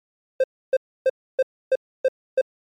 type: tone bursts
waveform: triangle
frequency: 523.3 Hz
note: C5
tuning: in tune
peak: -12 dBFS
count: 7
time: 0.4-2.413 s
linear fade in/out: 5 ms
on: 39 ms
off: 290 ms
effects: MP3 64 kbps